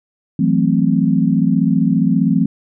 sine chord, F# half-diminished seventh, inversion third, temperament equal, 164.81 / 185 / 220 / 261.6 Hz, E3 / F#3 / A3 / C4, 0 / 0 / 0 / 0 cents, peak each -17 dBFS, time 0.39-2.46 s, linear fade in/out 5 ms, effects none

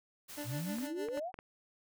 white noise, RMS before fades -48 dBFS, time 0.28-0.88 s, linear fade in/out 20 ms
25% pulse tone with tremolo, 293.7 Hz, D4, in tune, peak -35 dBFS, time 0.37-1.2 s, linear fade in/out 10 ms, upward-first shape sine, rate 6.5 Hz, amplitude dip 85%
sine exponential sweep, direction up, 110 to 784 Hz, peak -36 dBFS, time 0.44-1.32 s, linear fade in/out 50 ms
clicks, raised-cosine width 0.5 ms, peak -31 dBFS, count 5, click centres 0.785 / 1.086 / 1.175 / 1.342 / 1.389 s
effects none

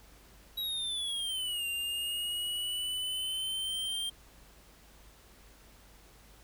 square linear two-way sweep, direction down then up, 3870 to 2779 to 3184 Hz, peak -33 dBFS, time 0.57-4.1 s, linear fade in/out 10 ms, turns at 1.66 s, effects added 50 Hz sine -59 dBFS peak until 6.43 s + pink hiss -59 dBFS RMS until 6.43 s

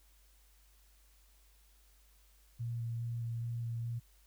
sine tone with vibrato, 117 Hz, A#2, 7 cents sharp, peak -35 dBFS, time 2.59-4 s, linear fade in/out 20 ms, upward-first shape square, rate 2.4 Hz, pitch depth 11 cents each way, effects added 50 Hz sine -63 dBFS peak until 4.26 s + white hiss -69 dBFS RMS until 4.26 s

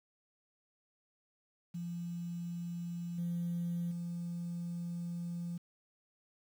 sine tone with level steps, 172.3 Hz, F3, 23 cents flat, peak -37 / -32 / -36 dBFS, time 1.74-5.58 s, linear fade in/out 10 ms, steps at 3.18 / 3.91 s, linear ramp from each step 5 ms, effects tanh soft clip ceiling -30 dBFS + 10-bit

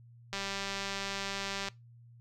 click train, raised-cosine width 0.2 ms, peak -19 dBFS, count 268, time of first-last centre 0.33-1.685 s, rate 197 Hz, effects noise-tail reverb RT60 0.2 s tail -21 dB re dry + added 118 Hz sine -53 dBFS peak until 2.2 s

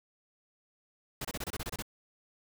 pink noise bursts, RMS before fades -37 dBFS, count 10, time 1.21-1.824 s, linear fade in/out 5 ms, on 38 ms, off 26 ms, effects none

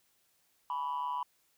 sine tone with amplitude modulation, 987.8 Hz, B5, in tune, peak -27 dBFS, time 0.7-1.23 s, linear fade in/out 2 ms, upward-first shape sine, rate 147 Hz, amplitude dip 80%, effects tanh soft clip ceiling -28 dBFS + white hiss -72 dBFS RMS until 1.57 s

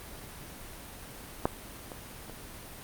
clicks, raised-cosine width 1 ms, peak -10 / -24 / -30 dBFS, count 3, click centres 1.455 / 1.918 / 2.297 s, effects pink hiss -45 dBFS RMS until 2.83 s + Opus 32 kbps

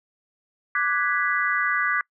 sine chord, G# half-diminished seventh, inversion second, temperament equal, 1174.7 / 1480 / 1661.2 / 1975.5 Hz, D6 / F#6 / G#6 / B6, 0 / 0 / 0 / 0 cents, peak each -26 dBFS, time 0.75-2.01 s, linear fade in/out 2 ms, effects noise-tail reverb RT60 0.1 s tail -25 dB re dry

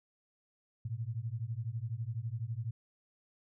sine beating tone pair, 108.5 / 120.5 Hz, A2 / B2, -24 / -42 cents, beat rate 12 Hz, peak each -38 / -38 dBFS, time 0.85-2.71 s, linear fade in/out 5 ms, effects none

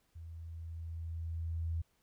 sine tone with level ramp, 82.41 Hz, E2, in tune, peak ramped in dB -45 to -32 dBFS, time 0.15-1.82 s, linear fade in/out 10 ms, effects pink hiss -75 dBFS RMS until 2.02 s

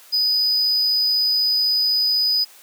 triangle tone, 4978 Hz, D#8, in tune, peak -15 dBFS, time 0.12-2.45 s, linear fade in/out 20 ms, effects white hiss -47 dBFS RMS until 2.62 s + high-pass 400 Hz 12 dB/octave

